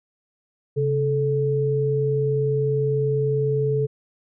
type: tone pair together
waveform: sine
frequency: 136.16 / 434.8 Hz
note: C#3 / A4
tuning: -31 / -21 cents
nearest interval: octave + minor sixth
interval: 2010 cents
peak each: -22 / -21 dBFS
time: 0.76-3.87 s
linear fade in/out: 20 ms
effects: none